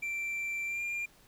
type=tone with pitch glide; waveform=triangle; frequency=2349 to 2397 Hz; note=D7 to D7; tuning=0 to +35 cents; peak=-31 dBFS; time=0.02-1.06 s; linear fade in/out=10 ms; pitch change=+35 cents; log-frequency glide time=0.66-0.82 s; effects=pink hiss -61 dBFS RMS until 1.27 s